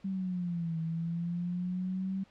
sine exponential two-way sweep, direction down then up, 194.8 to 161.6 to 193.6 Hz, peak -31 dBFS, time 0.04-2.24 s, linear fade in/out 10 ms, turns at 0.79 s, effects pink hiss -63 dBFS RMS until 2.3 s + low-pass 4000 Hz 12 dB/octave

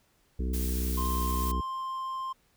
harmonic tone, 63 Hz, B1, 35 cents sharp, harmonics 1 / 3 / 4 / 5 / 6 / 7, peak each -28 / -38 / -40 / -42 / -44 / -45 dBFS, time 0.39-1.61 s, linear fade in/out 5 ms
blue noise, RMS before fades -38 dBFS, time 0.53-1.52 s, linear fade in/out 10 ms
triangle tone, 1051 Hz, C6, 7 cents sharp, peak -30 dBFS, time 0.97-2.33 s, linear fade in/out 10 ms
effects pink hiss -68 dBFS RMS until 2.56 s

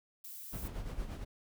violet noise, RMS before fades -47 dBFS, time 0.24-0.68 s, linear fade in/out 5 ms
brown noise with tremolo, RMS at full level -38 dBFS, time 0.52-1.25 s, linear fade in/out 20 ms, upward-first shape sine, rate 8.6 Hz, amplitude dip 55%
effects none

